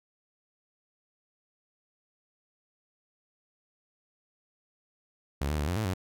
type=tone with pitch steps; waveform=sawtooth; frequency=70.2 / 76.1 / 72.9 / 88.7 / 109.3 / 93.3 Hz; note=C#2 / D#2 / D2 / F2 / A2 / F#2; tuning=+22 / -38 / -12 / +27 / -11 / +15 cents; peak=-24 dBFS; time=5.41-5.938 s; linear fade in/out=5 ms; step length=88 ms; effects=none